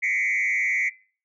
sine tone with frequency modulation, 2139 Hz, C7, 38 cents sharp, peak -19 dBFS, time 0.02-0.9 s, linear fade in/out 20 ms, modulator 101 Hz, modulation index 1.7, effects noise-tail reverb RT60 0.4 s tail -20 dB re dry + tanh soft clip ceiling -18 dBFS

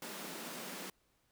pink high-pass noise, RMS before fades -45 dBFS, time 0.02-0.9 s, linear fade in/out 2 ms, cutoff 160 Hz, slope 96 dB/octave, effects pink hiss -75 dBFS RMS until 1.31 s

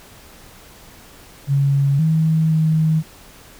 sine tone with pitch steps, 139.4 / 159.3 / 158 Hz, C#3 / D#3 / D#3, +10 / +41 / +27 cents, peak -13 dBFS, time 1.47-3.03 s, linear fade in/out 50 ms, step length 520 ms, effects pink hiss -44 dBFS RMS until 3.59 s

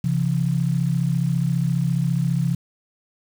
sine tone pair together, 134.3 / 169 Hz, C3 / E3, +46 / +43 cents, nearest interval major third, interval 397 cents, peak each -21 dBFS, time 0.04-2.55 s, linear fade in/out 5 ms, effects 7-bit

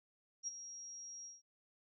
sine tone with ADSR envelope, 5640 Hz, F8, 16 cents sharp, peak -36 dBFS, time 0.43-1.42 s, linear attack 45 ms, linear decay 20 ms, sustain -11 dB, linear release 170 ms, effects none

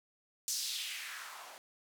blue noise with band-pass filter sweep, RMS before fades -41 dBFS, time 0.48-1.58 s, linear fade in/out 0 ms, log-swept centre 6200 to 650 Hz, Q 2.3, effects none

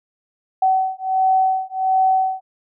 sine beating tone pair, 757 / 758.4 Hz, F#5 / F#5, +39 / +43 cents, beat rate 1.4 Hz, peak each -18 dBFS, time 0.62-2.41 s, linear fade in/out 5 ms, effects none

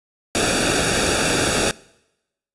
pink noise with comb filter, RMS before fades -19 dBFS, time 0.35-1.71 s, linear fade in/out 0 ms, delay 0.97 ms, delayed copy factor -0.75, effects noise-tail reverb RT60 0.9 s tail -23 dB re dry + resampled to 24000 Hz

